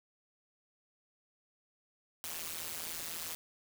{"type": "noise with amplitude modulation", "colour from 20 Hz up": "white", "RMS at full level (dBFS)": -37, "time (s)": [2.24, 3.35], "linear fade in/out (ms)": 0, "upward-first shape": "sine", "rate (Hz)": 164, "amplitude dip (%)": 100, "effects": []}